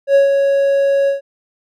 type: tone with ADSR envelope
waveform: triangle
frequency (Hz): 554.4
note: C#5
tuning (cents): 0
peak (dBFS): -4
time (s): 0.07-1.21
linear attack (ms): 81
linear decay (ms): 130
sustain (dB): -5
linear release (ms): 130
effects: none